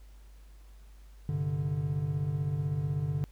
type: chord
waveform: triangle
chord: G suspended fourth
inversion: none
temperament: equal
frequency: 98 / 130.81 / 146.83 Hz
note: G2 / C3 / D3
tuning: 0 / 0 / 0 cents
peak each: -34 / -34 / -28 dBFS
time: 1.29-3.24 s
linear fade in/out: 0 ms
effects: added 50 Hz sine -49 dBFS peak until 3.31 s + pink hiss -65 dBFS RMS until 3.31 s